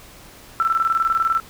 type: tone with tremolo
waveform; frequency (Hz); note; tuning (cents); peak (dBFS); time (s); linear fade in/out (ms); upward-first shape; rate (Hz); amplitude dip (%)
sine; 1335; E6; +22; -14; 0.6-1.4; 0; square; 20; 65
effects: pink hiss -44 dBFS RMS until 1.49 s